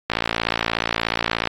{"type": "click train", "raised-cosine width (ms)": 0.3, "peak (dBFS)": -3, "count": 79, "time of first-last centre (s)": [0.1, 1.473], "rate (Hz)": 56.8, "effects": ["AAC 48 kbps"]}